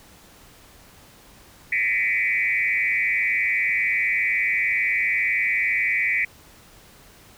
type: tone with frequency modulation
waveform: sine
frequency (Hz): 2149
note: C7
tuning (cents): +46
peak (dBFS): -19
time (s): 1.72-6.25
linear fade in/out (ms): 5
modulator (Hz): 112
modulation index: 2.3
effects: pink hiss -50 dBFS RMS until 7.37 s